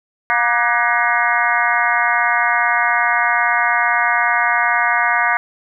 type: harmonic tone with a mistuned harmonic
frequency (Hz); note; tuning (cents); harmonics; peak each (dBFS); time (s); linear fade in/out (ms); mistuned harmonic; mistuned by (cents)
237.6; A#3; +33; 3 / 4 / 5 / 6 / 7 / 8 / 9; -21 / -21 / -21 / -21 / -21 / -21 / -21; 0.3-5.37; 0; 6; +82
effects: none